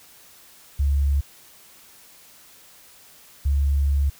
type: tone pair in turn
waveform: sine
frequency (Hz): 70.3 / 70.3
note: C#2 / C#2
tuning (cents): +25 / +25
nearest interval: unison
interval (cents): 0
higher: neither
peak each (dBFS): -17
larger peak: neither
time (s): 0.79-1.21 / 3.45-4.1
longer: second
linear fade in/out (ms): 10
effects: white hiss -50 dBFS RMS until 4.19 s